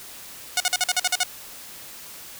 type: tone bursts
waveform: 5% pulse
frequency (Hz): 729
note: F#5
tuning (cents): -26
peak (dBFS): -7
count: 9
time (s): 0.57-1.234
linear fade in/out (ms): 2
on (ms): 32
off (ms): 47
effects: white hiss -41 dBFS RMS until 2.39 s